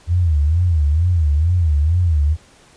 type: tone with vibrato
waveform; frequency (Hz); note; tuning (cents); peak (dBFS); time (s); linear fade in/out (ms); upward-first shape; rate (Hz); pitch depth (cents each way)
sine; 80.7; E2; -36; -12; 0.07-2.37; 50; sine; 2.2; 190
effects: pink hiss -49 dBFS RMS until 2.76 s + resampled to 22050 Hz